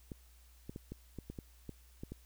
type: clicks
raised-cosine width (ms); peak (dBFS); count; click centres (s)
3; -30; 10; 0.118 / 0.695 / 0.761 / 0.92 / 1.187 / 1.3 / 1.388 / 1.693 / 2.035 / 2.12
effects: added 60 Hz sine -59 dBFS peak until 2.25 s + white hiss -67 dBFS RMS until 2.25 s